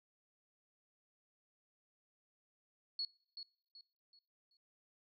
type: tone with echo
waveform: sine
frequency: 4361 Hz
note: C#8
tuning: 29 cents flat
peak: -36 dBFS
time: 2.99-3.05 s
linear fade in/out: 2 ms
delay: 380 ms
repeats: 4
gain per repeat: -9 dB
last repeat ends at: 4.57 s
effects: noise-tail reverb RT60 0.7 s tail -25 dB re dry